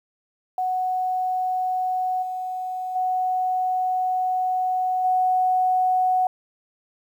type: tone with level steps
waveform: sine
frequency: 740 Hz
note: F#5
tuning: in tune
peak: -21 / -26 / -20 / -17 dBFS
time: 0.58-6.27 s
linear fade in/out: 2 ms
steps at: 2.22 / 2.95 / 5.04 s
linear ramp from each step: 10 ms
effects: 9-bit